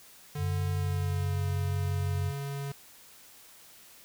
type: tone with pitch glide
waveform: square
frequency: 146.83 to 139.96 Hz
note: D3 to C#3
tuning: 0 to +17 cents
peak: -34 dBFS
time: 0.35-2.72 s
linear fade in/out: 5 ms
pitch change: -83 cents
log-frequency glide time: 0.73-1.43 s
type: tone with vibrato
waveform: sine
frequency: 93.9 Hz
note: F#2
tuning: 26 cents sharp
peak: -28 dBFS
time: 0.37-2.33 s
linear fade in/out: 50 ms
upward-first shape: triangle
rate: 1 Hz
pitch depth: 12 cents each way
effects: white hiss -54 dBFS RMS until 4.04 s